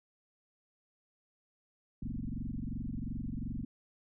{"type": "tone with frequency modulation", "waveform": "sine", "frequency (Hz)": 131.8, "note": "C3", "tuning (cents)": 13, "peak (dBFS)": -35, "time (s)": [2.02, 3.65], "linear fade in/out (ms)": 5, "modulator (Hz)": 22.8, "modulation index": 5.7, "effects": []}